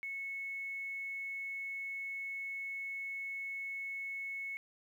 sine tone with quantisation, 2200 Hz, C#7, 14 cents flat, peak -38 dBFS, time 0.03-4.57 s, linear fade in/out 0 ms, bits 11, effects none

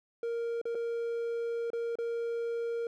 triangle tone with dropouts, 466.2 Hz, A#4, in tune, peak -29 dBFS, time 0.23-2.87 s, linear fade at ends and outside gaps 2 ms, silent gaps 0.615-0.654 / 0.748-0.752 / 1.703-1.732 / 1.955-1.986 s, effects none

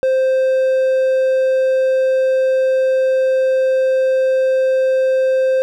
triangle tone, 523.3 Hz, C5, in tune, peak -10 dBFS, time 0.03-5.62 s, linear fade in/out 0 ms, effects none

